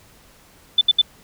sine tone bursts, 3516 Hz, A7, 2 cents flat, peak -10 dBFS, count 3, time 0.78-1.016 s, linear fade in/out 5 ms, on 32 ms, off 70 ms, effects pink hiss -51 dBFS RMS until 1.23 s

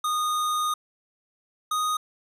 square tone pair in turn, 1232 / 1243.4 Hz, D#6 / D#6, -17 / -2 cents, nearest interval unison, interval 15 cents, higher second, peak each -24 dBFS, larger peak neither, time 0.04-0.74 / 1.71-1.97 s, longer first, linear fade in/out 5 ms, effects resampled to 32000 Hz

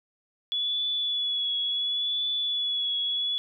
sine tone with vibrato, 3409 Hz, G#7, 45 cents sharp, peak -25 dBFS, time 0.52-3.38 s, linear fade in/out 0 ms, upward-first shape triangle, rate 0.71 Hz, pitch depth 32 cents each way, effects none

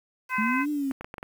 harmonic tone, 512 Hz, C5, 38 cents flat, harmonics 2 / 3 / 4 / 5, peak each -28 / -30 / -31 / -32 dBFS, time 0.29-0.66 s, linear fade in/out 50 ms
sine linear two-way sweep, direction up then down, 207.7 to 300.9 to 263.4 Hz, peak -25 dBFS, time 0.38-0.92 s, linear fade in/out 5 ms, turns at 0.7 s
clicks, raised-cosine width 0.5 ms, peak -22 dBFS, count 6, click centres 0.912 / 1.01 / 1.045 / 1.141 / 1.182 / 1.229 s
effects 8-bit

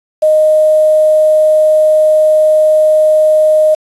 sine tone with quantisation, 619 Hz, D#5, 9 cents flat, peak -5 dBFS, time 0.22-3.75 s, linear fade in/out 10 ms, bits 5, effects resampled to 24000 Hz

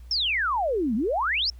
sine exponential two-way sweep, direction down then up, 5580 to 203.4 to 5580 Hz, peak -22 dBFS, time 0.11-1.5 s, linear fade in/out 2 ms, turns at 0.95 s, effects added 60 Hz sine -41 dBFS peak until 1.59 s + pink hiss -62 dBFS RMS until 1.59 s

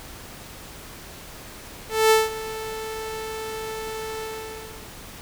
sawtooth tone with ADSR envelope, 440 Hz, A4, in tune, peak -9 dBFS, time 1.89-4.9 s, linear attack 220 ms, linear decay 180 ms, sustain -17 dB, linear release 700 ms, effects pink hiss -41 dBFS RMS until 5.21 s

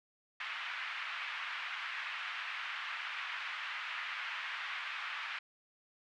white band-pass noise, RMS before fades -41 dBFS, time 0.4-5.39 s, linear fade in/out 5 ms, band 1100 to 2700 Hz, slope 24 dB/octave, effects none

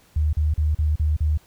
sine tone bursts, 76.2 Hz, D#2, 36 cents flat, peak -17 dBFS, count 6, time 0.16-1.375 s, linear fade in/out 5 ms, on 170 ms, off 39 ms, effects pink hiss -56 dBFS RMS until 1.46 s

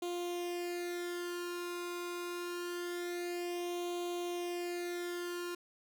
sawtooth tone with flanger, 350.7 Hz, F4, 7 cents sharp, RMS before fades -39 dBFS, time 0.02-5.55 s, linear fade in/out 5 ms, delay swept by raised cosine 0.29 to 0.81 ms, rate 0.25 Hz, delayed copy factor +0.8, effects none

